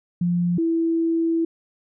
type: tone pair in turn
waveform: sine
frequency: 174.8 / 330 Hz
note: F3 / E4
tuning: +2 / +2 cents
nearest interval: major seventh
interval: 1100 cents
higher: second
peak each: -18 dBFS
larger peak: neither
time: 0.21-0.58 / 0.58-1.45 s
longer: second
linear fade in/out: 5 ms
effects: none